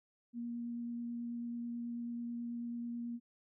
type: tone with vibrato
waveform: sine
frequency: 236.8 Hz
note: A#3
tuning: 27 cents sharp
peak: -38 dBFS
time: 0.33-3.2 s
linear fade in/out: 50 ms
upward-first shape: sine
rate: 9.2 Hz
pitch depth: 8 cents each way
effects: none